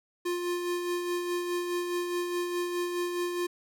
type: tone with tremolo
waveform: square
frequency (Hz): 351.9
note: F4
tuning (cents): +13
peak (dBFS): -28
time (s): 0.25-3.47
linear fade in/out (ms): 10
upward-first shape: sine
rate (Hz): 4.8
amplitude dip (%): 40
effects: none